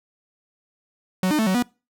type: tone with pitch steps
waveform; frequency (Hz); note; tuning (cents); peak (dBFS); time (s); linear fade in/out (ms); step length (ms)
45% pulse; 185.5 / 303.8 / 220.3 / 187 / 244.1; F#3 / D#4 / A3 / F#3 / B3; +5 / -41 / +2 / +19 / -20; -18; 1.23-1.625; 2; 79
effects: noise-tail reverb RT60 0.3 s tail -24 dB re dry

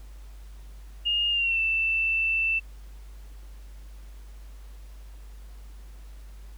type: tone with pitch glide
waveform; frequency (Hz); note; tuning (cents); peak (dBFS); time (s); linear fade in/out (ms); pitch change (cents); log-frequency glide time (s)
sine; 2838 to 2663; F7 to E7; +27 to +17; -22; 1.05-2.6; 20; -110; 1.3-1.6
effects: added 50 Hz sine -41 dBFS peak until 6.57 s + pink hiss -58 dBFS RMS until 6.57 s

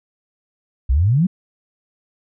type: exponential sweep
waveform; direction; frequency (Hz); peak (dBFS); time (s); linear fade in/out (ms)
sine; up; 57.8 to 197.1; -12; 0.89-1.27; 10
effects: none

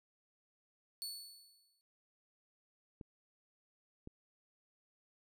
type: tone with exponential decay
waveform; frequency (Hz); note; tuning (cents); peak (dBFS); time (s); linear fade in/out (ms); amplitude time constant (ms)
sawtooth; 4438; C#8; +1; -36; 1.02-1.81; 0; 170
type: clicks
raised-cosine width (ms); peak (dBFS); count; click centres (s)
3; -35; 2; 3.012 / 4.074
effects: none

